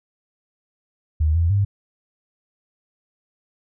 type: tone with pitch steps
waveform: sine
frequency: 77.3 / 84 / 100.4 Hz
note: D#2 / E2 / G2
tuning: -11 / +33 / +42 cents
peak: -15 dBFS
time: 1.2-1.65 s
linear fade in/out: 10 ms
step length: 150 ms
effects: none